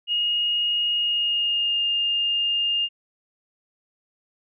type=tone with pitch glide; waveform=sine; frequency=2866 to 2820 Hz; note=F7 to F7; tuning=+44 to +16 cents; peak=-20 dBFS; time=0.07-2.89 s; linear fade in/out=50 ms; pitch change=-28 cents; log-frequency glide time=0.94-1.85 s; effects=none